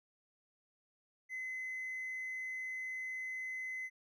triangle tone, 2039 Hz, C7, 45 cents flat, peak -36 dBFS, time 1.29-3.9 s, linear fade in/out 50 ms, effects tanh soft clip ceiling -35 dBFS

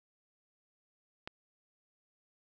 click, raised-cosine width 0.3 ms, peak -24 dBFS, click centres 1.275 s, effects none

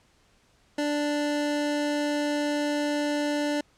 25% pulse tone, 293.7 Hz, D4, in tune, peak -21 dBFS, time 0.78-3.61 s, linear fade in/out 5 ms, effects pink hiss -63 dBFS RMS until 3.77 s + low-pass 8000 Hz 12 dB/octave

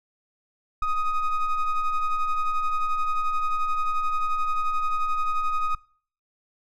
triangle ring-modulated tone, 622.3 Hz, D#5, in tune, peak -16 dBFS, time 0.82-5.75 s, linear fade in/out 5 ms, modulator 628 Hz, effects noise-tail reverb RT60 0.5 s tail -24 dB re dry

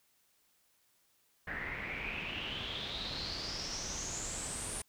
pink noise with low-pass filter sweep, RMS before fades -40 dBFS, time 1.47-4.82 s, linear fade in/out 5 ms, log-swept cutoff 1800 to 9600 Hz, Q 8.1, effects white hiss -72 dBFS RMS until 4.88 s

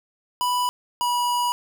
square tone pair in turn, 987.8 / 972 Hz, B5 / B5, 0 / -28 cents, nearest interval unison, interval 28 cents, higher first, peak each -21 dBFS, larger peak neither, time 0.41-0.69 / 1.01-1.52 s, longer second, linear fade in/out 0 ms, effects none

